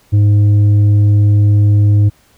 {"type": "tone with tanh clipping", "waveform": "sine", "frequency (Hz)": 103.2, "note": "G#2", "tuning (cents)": -10, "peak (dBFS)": -7, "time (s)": [0.12, 2.1], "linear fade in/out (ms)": 20, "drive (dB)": 5, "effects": ["pink hiss -51 dBFS RMS until 2.37 s"]}